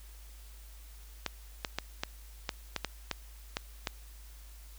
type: clicks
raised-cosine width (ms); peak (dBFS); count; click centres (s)
0.2; -14; 10; 1.263 / 1.648 / 1.786 / 2.035 / 2.492 / 2.763 / 2.847 / 3.113 / 3.569 / 3.872
effects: added 52 Hz sine -48 dBFS peak until 4.78 s + white hiss -58 dBFS RMS until 4.78 s